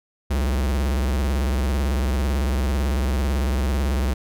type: tone with vibrato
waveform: square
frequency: 67 Hz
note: C2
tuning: 42 cents sharp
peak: -20 dBFS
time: 0.3-4.14 s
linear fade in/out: 10 ms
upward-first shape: square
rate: 18 Hz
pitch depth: 140 cents each way
effects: none